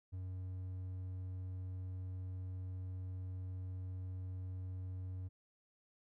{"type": "tone", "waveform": "triangle", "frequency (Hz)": 92.6, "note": "F#2", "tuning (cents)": 2, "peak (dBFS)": -39, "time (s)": [0.12, 5.29], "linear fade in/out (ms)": 20, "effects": []}